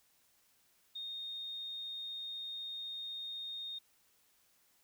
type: tone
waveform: sine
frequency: 3692 Hz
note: A#7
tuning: 17 cents flat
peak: -40 dBFS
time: 0.95-3.79 s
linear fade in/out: 10 ms
effects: white hiss -71 dBFS RMS until 4.83 s